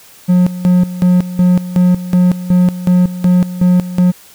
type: tone with tremolo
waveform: triangle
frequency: 180 Hz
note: F#3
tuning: 47 cents flat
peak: -4 dBFS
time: 0.28-4.12 s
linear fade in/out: 20 ms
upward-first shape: square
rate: 2.7 Hz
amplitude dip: 80%
effects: white hiss -41 dBFS RMS until 4.34 s